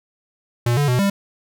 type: tone with pitch steps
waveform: square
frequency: 119.7 / 144.7 / 124.6 / 198.8 Hz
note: A#2 / D3 / B2 / G3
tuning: +46 / -25 / +16 / +25 cents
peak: -16 dBFS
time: 0.66-1.1 s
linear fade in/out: 5 ms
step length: 110 ms
effects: none